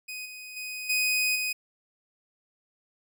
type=tone with level steps; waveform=sawtooth; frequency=2500 Hz; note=D#7; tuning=8 cents sharp; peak=-32 / -37 / -31 / -20 / -24 dBFS; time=0.08-1.53 s; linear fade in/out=10 ms; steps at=0.25 / 0.56 / 0.89 / 1.35 s; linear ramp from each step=10 ms; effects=none